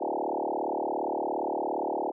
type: tone with frequency modulation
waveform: sine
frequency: 599 Hz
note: D5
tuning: 34 cents sharp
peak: -27 dBFS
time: 0-2.12 s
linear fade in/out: 20 ms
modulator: 37.3 Hz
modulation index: 7.9
effects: none